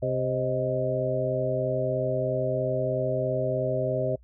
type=harmonic tone with a mistuned harmonic; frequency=130.81 Hz; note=C3; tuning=in tune; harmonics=1 / 2 / 3 / 4 / 5; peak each=-30 / -36 / -32 / -30 / -28 dBFS; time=0.02-4.16 s; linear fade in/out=10 ms; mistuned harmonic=5; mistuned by=-75 cents; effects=noise-tail reverb RT60 0.1 s tail -26 dB re dry + added 60 Hz sine -51 dBFS peak until 4.23 s